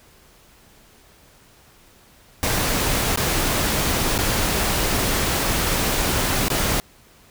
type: noise with dropouts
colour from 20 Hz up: pink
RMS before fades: -21 dBFS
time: 2.43-6.8 s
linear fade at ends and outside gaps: 0 ms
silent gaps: 3.159-3.174 / 4.179-4.188 / 6.483-6.502 s
effects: pink hiss -52 dBFS RMS until 7.3 s